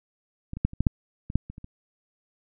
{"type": "clicks", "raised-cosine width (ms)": 5, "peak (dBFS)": [-21, -22, -9, -27, -10, -6, -22, -7, -25, -29, -27], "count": 11, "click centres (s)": [0.534, 0.57, 0.65, 0.734, 0.806, 0.868, 1.301, 1.356, 1.5, 1.581, 1.644], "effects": []}